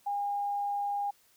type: tone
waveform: sine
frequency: 811 Hz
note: G#5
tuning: 41 cents flat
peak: -29 dBFS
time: 0.06-1.11 s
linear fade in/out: 10 ms
effects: white hiss -65 dBFS RMS until 1.36 s